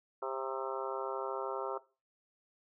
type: harmonic tone with a mistuned harmonic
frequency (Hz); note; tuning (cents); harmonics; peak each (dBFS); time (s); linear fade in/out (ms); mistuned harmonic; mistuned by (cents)
132.8; C3; +26; 3 / 4 / 5 / 6 / 7 / 8 / 9 / 10; -41 / -41 / -43 / -46 / -43 / -45 / -47 / -44; 0.22-1.78; 5; 9; +30
effects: noise-tail reverb RT60 0.3 s tail -18 dB re dry